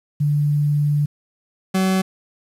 sine / 40% pulse tone pair in turn, 146.83 / 188.83 Hz, D3 / F#3, 0 / +36 cents, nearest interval major third, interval 436 cents, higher second, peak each -15 dBFS, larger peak neither, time 0.2-1.06 / 1.74-2.02 s, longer first, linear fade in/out 10 ms, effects resampled to 32000 Hz + 8-bit

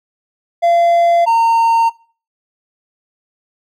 triangle tone pair in turn, 685 / 916.6 Hz, F5 / A#5, -34 / -29 cents, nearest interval perfect fourth, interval 505 cents, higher second, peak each -7 dBFS, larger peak neither, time 0.62-1.26 / 1.26-1.9 s, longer neither, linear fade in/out 20 ms, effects noise-tail reverb RT60 0.4 s tail -21 dB re dry

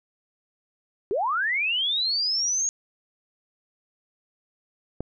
sine linear sweep, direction up, 355.8 to 6650 Hz, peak -22 dBFS, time 1.11-2.69 s, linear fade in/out 0 ms
click, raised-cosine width 2 ms, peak -16 dBFS, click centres 5.006 s
effects none

